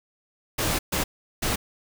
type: noise bursts at uneven times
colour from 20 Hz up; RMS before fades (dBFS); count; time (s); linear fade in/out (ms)
pink; -25; 3; 0.58-0.79 / 0.92-1.04 / 1.42-1.56; 10
effects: none